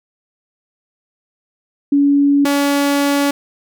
sine / sawtooth tone pair in turn, 283.5 / 283.5 Hz, C#4 / C#4, +39 / +39 cents, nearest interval unison, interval 0 cents, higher neither, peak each -9 dBFS, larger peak neither, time 1.92-2.45 / 2.45-3.31 s, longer second, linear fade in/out 5 ms, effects none

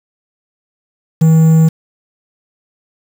triangle tone with quantisation, 160.5 Hz, E3, 46 cents flat, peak -3 dBFS, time 1.21-1.69 s, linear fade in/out 10 ms, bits 5, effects none

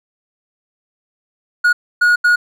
triangle tone bursts at uneven times, 1447 Hz, F#6, 39 cents flat, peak -7 dBFS, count 3, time 1.64-1.73 / 2.01-2.16 / 2.24-2.36 s, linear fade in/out 10 ms, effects none

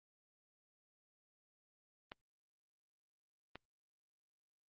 clicks, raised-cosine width 0.3 ms, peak -30 dBFS, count 2, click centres 2.119 / 3.556 s, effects low-pass 4000 Hz 12 dB/octave + Opus 32 kbps

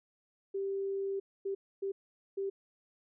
sine tone bursts at uneven times, 392 Hz, G4, in tune, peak -32 dBFS, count 4, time 0.54-1.2 / 1.45-1.55 / 1.82-1.92 / 2.37-2.5 s, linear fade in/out 10 ms, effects none

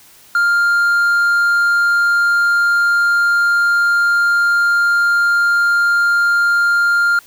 triangle tone, 1400 Hz, F6, 4 cents sharp, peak -9 dBFS, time 0.35-7.19 s, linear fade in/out 2 ms, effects white hiss -45 dBFS RMS until 7.26 s

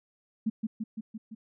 sine tone with echo, 220 Hz, A3, in tune, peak -24 dBFS, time 0.46-0.5 s, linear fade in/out 10 ms, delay 170 ms, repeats 5, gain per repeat -3 dB, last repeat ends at 1.35 s, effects none

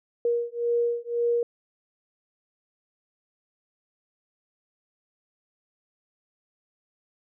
sine beating tone pair, 472.5 / 474.4 Hz, A#4 / A#4, +23 / +30 cents, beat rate 1.9 Hz, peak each -26 dBFS, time 0.25-1.43 s, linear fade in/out 2 ms, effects none

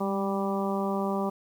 harmonic tone with a mistuned harmonic, 195.9 Hz, G3, 1 cent flat, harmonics 1 / 2 / 3 / 4 / 5 / 6, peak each -29 / -32 / -34 / -35 / -36 / -37 dBFS, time 0-1.3 s, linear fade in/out 10 ms, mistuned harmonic 1, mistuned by +25 cents, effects 9-bit

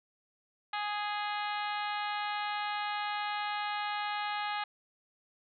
harmonic tone, 415.3 Hz, G#4, in tune, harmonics 2 / 3 / 4 / 5 / 6 / 7 / 8 / 9 / 10, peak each -35 / -39 / -41 / -43 / -45 / -46 / -47 / -48 / -49 dBFS, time 0.73-4.64 s, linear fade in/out 5 ms, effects none

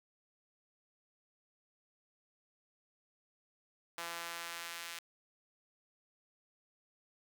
sawtooth tone with high-pass filter sweep, 169.4 Hz, E3, 48 cents sharp, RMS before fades -44 dBFS, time 3.98-4.99 s, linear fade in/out 0 ms, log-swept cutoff 960 to 2000 Hz, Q 0.81, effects 11-bit

